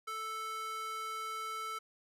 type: tone with high-pass filter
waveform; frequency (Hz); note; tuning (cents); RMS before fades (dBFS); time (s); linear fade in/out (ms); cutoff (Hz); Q
square; 440; A4; 0; -40; 0.07-1.79; 10; 1100; 3.7
effects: resampled to 32000 Hz